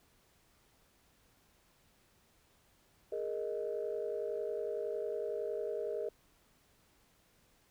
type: chord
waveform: sine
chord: Ab suspended second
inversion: none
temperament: equal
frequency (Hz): 415.3 / 466.2 / 622.3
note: Ab4 / Bb4 / Eb5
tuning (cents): 0 / 0 / 0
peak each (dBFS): -38 / -38 / -40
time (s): 3.12-6.09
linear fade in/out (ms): 5
effects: tanh soft clip ceiling -26 dBFS + pink hiss -69 dBFS RMS until 7.7 s